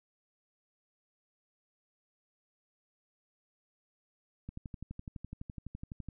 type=click train; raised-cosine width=5 ms; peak=-29 dBFS; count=20; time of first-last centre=4.49-6.087 s; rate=11.9 Hz; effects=none